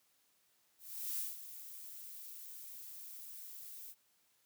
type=noise with ADSR envelope; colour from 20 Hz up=violet; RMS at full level=-38 dBFS; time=0.78-3.95 s; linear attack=400 ms; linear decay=180 ms; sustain=-12 dB; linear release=52 ms; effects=white hiss -74 dBFS RMS until 4.45 s + high-pass 100 Hz 12 dB/octave